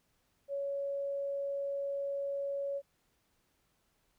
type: tone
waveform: sine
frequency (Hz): 559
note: C#5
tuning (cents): +14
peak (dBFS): -33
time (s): 0.48-2.82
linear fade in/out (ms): 50
effects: pink hiss -75 dBFS RMS until 4.18 s